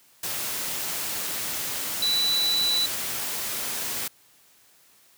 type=tone in noise; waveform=sine; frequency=3961 Hz; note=B7; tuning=4 cents sharp; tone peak=-21 dBFS; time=2.02-2.86 s; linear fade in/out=5 ms; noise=white; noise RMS=-30 dBFS; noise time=0.23-4.08 s; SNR=+6 dB; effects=white hiss -58 dBFS RMS until 5.17 s + high-pass 80 Hz 12 dB/octave

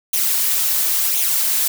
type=noise with flanger; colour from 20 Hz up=blue; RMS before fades=-18 dBFS; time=0.13-1.68 s; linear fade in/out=5 ms; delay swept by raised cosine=0.3 to 5.4 ms; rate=0.95 Hz; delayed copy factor=+0.55; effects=none

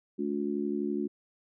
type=harmonic tone; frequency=72 Hz; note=D2; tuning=34 cents flat; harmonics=3 / 4 / 5; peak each=-33 / -33 / -33 dBFS; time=0.18-1.08 s; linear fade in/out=20 ms; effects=none

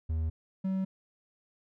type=tone pair in turn; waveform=triangle; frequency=80 / 190.27 Hz; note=D#2 / F#3; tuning=+49 / +49 cents; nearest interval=octave + minor third; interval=1500 cents; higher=second; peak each=-26 / -26 dBFS; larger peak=neither; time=0.09-0.3 / 0.64-0.85 s; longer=neither; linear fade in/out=10 ms; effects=none

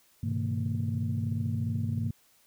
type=tone cluster; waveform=sine; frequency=101.6 / 124.5 / 138.2 / 159.3 / 228.6 Hz; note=G#2 / B2 / C#3 / D#3 / A#3; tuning=-38 / +14 / -5 / +41 / -34 cents; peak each=-30 / -33 / -39 / -38 / -34 dBFS; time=0.23-2.11 s; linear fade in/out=5 ms; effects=tanh soft clip ceiling -19 dBFS + white hiss -64 dBFS RMS until 2.46 s

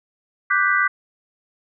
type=chord; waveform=sine; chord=G major seventh; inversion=second; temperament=equal; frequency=1174.7 / 1480 / 1568 / 1975.5 Hz; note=D6 / F#6 / G6 / B6; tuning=0 / 0 / 0 / 0 cents; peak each=-21 dBFS; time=0.5-0.88 s; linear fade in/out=10 ms; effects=none

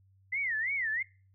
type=tone with vibrato; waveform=sine; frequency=1975.5 Hz; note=B6; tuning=in tune; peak=-29 dBFS; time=0.32-1.03 s; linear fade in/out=10 ms; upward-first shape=sine; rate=3 Hz; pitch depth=230 cents each way; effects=noise-tail reverb RT60 0.4 s tail -24 dB re dry + added 96 Hz sine -61 dBFS peak until 1.34 s

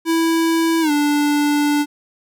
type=tone with pitch glide; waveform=square; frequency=328.8 to 292.9 Hz; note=E4 to D4; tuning=-4 to -5 cents; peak=-15 dBFS; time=0.05-1.86 s; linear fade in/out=50 ms; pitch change=-201 cents; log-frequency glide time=0.81-0.91 s; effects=none

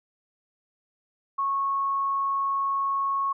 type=tone; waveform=sine; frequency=1100 Hz; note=C#6; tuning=14 cents flat; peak=-23 dBFS; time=1.38-3.33 s; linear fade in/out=10 ms; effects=none

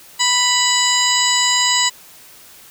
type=harmonic tone with a mistuned harmonic; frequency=987.8 Hz; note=B5; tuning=in tune; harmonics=1 / 2 / 3 / 4 / 5 / 7 / 8; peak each=-21 / -21 / -21 / -21 / -21 / -21 / -21 dBFS; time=0.19-1.9 s; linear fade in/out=20 ms; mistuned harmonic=8; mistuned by=-56 cents; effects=white hiss -43 dBFS RMS until 2.7 s

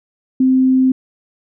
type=tone; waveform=sine; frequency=260 Hz; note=C4; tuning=11 cents flat; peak=-9 dBFS; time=0.4-0.92 s; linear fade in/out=5 ms; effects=none

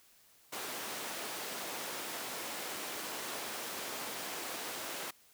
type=high-pass noise; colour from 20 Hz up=pink; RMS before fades=-41 dBFS; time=0.52-5.11 s; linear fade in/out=10 ms; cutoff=370 Hz; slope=12 dB/octave; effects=white hiss -64 dBFS RMS until 5.33 s

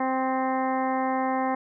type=harmonic tone with a mistuned harmonic; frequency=261.6 Hz; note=C4; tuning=in tune; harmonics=1 / 2 / 3 / 4 / 5 / 6 / 7 / 8; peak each=-28 / -31 / -27 / -31 / -40 / -44 / -38 / -42 dBFS; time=0-1.55 s; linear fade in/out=5 ms; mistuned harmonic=5; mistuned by=-24 cents; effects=none

